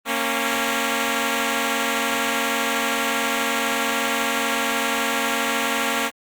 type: tone pair together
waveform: 5% pulse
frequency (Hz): 231 / 274.7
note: A#3 / C#4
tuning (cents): -16 / -16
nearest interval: minor third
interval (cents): 300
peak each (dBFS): -12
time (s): 0.05-6.11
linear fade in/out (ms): 50
effects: Opus 24 kbps